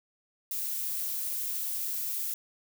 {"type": "noise", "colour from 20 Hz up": "violet", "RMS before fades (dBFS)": -33, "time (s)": [0.51, 2.34], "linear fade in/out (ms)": 2, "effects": []}